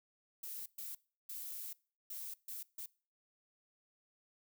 violet noise bursts at uneven times, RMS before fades -45 dBFS, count 6, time 0.43-0.66 / 0.78-0.95 / 1.29-1.73 / 2.1-2.34 / 2.48-2.63 / 2.78-2.86 s, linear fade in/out 5 ms, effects noise-tail reverb RT60 0.4 s tail -23 dB re dry

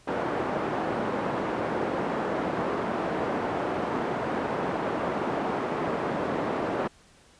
pink band-pass noise, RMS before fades -29 dBFS, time 0.07-6.88 s, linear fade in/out 10 ms, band 250 to 1100 Hz, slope 12 dB/octave, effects pink hiss -57 dBFS RMS until 7.39 s + resampled to 22050 Hz

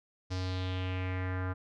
square tone with low-pass filter sweep, 92.5 Hz, F#2, in tune, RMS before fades -34 dBFS, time 0.3-1.54 s, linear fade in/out 20 ms, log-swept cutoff 5300 to 1400 Hz, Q 3.1, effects none

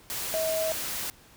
sine tone in noise, 640 Hz, D#5, 49 cents sharp, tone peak -26 dBFS, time 0.34-0.72 s, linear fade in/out 0 ms, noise white, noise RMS -33 dBFS, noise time 0.1-1.1 s, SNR +4 dB, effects pink hiss -55 dBFS RMS until 1.36 s

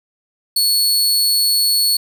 sawtooth tone, 4400 Hz, C#8, 14 cents flat, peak -10 dBFS, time 0.56-1.97 s, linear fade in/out 5 ms, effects none

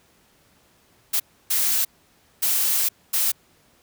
blue noise bursts at uneven times, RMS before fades -21 dBFS, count 4, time 1.13-1.2 / 1.5-1.85 / 2.42-2.89 / 3.13-3.32 s, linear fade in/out 10 ms, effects pink hiss -59 dBFS RMS until 3.82 s + high-pass 60 Hz 12 dB/octave

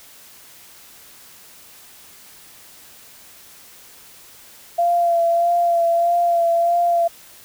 sine tone with vibrato, 685 Hz, F5, 34 cents flat, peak -14 dBFS, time 4.78-7.08 s, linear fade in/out 10 ms, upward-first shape sine, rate 1.6 Hz, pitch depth 24 cents each way, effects white hiss -45 dBFS RMS until 7.44 s

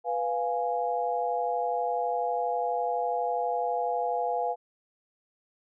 sine chord, F diminished, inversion second, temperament equal, 493.9 / 698.5 / 830.6 Hz, Cb5 / F5 / Ab5, 0 / 0 / 0 cents, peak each -31 / -29 / -31 dBFS, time 0.04-4.56 s, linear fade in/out 50 ms, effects none

